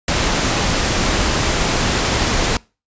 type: noise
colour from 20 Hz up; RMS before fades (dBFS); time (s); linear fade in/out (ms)
pink; -17; 0.08-2.57; 2
effects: noise-tail reverb RT60 0.3 s tail -24 dB re dry + resampled to 16000 Hz